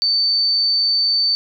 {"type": "tone", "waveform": "sine", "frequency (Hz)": 4552, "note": "C#8", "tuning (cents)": 45, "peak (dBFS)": -14, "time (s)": [0.02, 1.35], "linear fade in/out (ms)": 0, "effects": []}